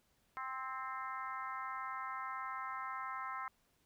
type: harmonic tone with a mistuned harmonic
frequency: 261.6 Hz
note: C4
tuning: in tune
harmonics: 3 / 4 / 5 / 6 / 7 / 8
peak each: -50 / -43 / -44 / -53 / -52 / -52 dBFS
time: 0.37-3.48 s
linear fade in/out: 0 ms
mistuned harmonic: 6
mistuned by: +33 cents
effects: pink hiss -75 dBFS RMS until 3.85 s